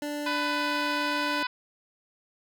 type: tone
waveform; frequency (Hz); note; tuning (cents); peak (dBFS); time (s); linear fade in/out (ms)
25% pulse; 293.7; D4; 0; -27; 0.02-1.43; 2
type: harmonic tone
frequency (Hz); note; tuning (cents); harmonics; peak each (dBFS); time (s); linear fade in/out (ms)
498.6; B4; +16; 2 / 3 / 4 / 5 / 6 / 7 / 8 / 9 / 10; -31 / -32 / -39 / -36 / -41 / -41 / -41 / -42 / -42; 0.26-1.47; 5
effects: none